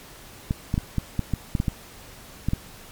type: clicks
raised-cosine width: 5 ms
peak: -10 dBFS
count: 11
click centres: 0.509 / 0.741 / 0.779 / 0.983 / 1.193 / 1.337 / 1.552 / 1.601 / 1.682 / 2.486 / 2.534 s
effects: pink hiss -45 dBFS RMS until 2.91 s + MP3 96 kbps